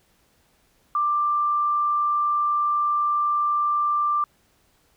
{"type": "tone", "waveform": "sine", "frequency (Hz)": 1182, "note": "D6", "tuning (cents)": 11, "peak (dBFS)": -19, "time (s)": [0.95, 4.24], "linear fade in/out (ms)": 2, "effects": ["pink hiss -63 dBFS RMS until 4.96 s"]}